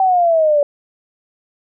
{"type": "exponential sweep", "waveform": "sine", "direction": "down", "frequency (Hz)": [774, 571], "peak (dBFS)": -10, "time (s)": [0, 0.63], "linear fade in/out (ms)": 2, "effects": []}